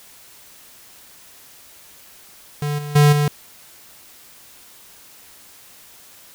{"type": "tone with level steps", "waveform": "square", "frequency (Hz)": 146.83, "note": "D3", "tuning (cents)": 0, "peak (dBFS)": [-21, -28, -10, -16], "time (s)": [2.62, 3.28], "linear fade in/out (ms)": 2, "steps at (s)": [2.78, 2.95, 3.12], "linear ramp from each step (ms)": 10, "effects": ["white hiss -46 dBFS RMS until 6.34 s"]}